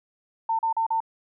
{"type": "tone bursts", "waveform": "sine", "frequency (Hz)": 901, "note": "A5", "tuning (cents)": 41, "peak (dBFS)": -21, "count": 4, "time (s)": [0.49, 1.004], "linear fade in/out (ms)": 5, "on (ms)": 100, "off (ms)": 38, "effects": []}